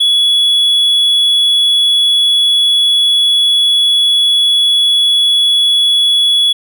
triangle tone, 3385 Hz, G#7, 32 cents sharp, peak -6 dBFS, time 0-6.53 s, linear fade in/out 10 ms, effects none

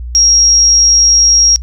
sine tone, 5610 Hz, F8, 7 cents sharp, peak -5 dBFS, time 0.15-1.56 s, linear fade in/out 0 ms, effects noise-tail reverb RT60 0.1 s tail -23 dB re dry + added 60 Hz sine -20 dBFS peak until 1.62 s

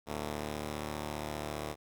5% pulse tone pair together, 75 / 112.37 Hz, D2 / A2, +37 / +37 cents, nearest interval perfect fifth, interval 700 cents, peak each -26 / -32 dBFS, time 0.06-1.76 s, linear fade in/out 50 ms, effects none

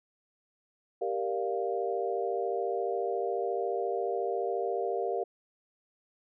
sine chord, G minor seventh, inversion none, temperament equal, 392 / 466.2 / 587.3 / 698.5 Hz, G4 / Bb4 / D5 / F5, 0 / 0 / 0 / 0 cents, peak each -33 / -33 / -38 / -34 dBFS, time 1.01-5.24 s, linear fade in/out 10 ms, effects none

